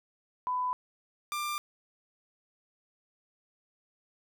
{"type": "tone pair in turn", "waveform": ["sine", "sawtooth"], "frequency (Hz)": [1000, 1189.2], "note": ["B5", "D6"], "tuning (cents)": [21, 21], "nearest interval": "minor third", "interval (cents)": 300, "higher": "second", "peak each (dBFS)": -28, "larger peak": "neither", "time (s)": [[0.47, 0.73], [1.32, 1.58]], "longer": "neither", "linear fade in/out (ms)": 0, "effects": []}